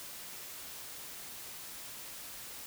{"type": "silence", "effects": ["white hiss -46 dBFS RMS until 2.66 s"]}